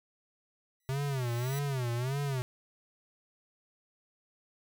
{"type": "tone with exponential growth", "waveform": "5% pulse", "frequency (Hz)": 1964, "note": "B6", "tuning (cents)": -10, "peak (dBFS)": -30, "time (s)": [0.8, 1.59], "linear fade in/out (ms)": 2, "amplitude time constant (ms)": 170}
{"type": "tone with vibrato", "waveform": "square", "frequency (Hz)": 130, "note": "C3", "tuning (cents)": -11, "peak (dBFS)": -31, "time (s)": [0.89, 2.42], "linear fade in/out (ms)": 0, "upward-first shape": "sine", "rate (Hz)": 1.7, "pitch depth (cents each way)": 170}
{"effects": []}